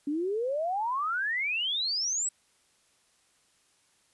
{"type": "exponential sweep", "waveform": "sine", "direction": "up", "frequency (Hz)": [279.2, 8040], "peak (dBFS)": -27, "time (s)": [0.07, 2.29], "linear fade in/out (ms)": 5, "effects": ["white hiss -67 dBFS RMS until 4.13 s", "resampled to 24000 Hz"]}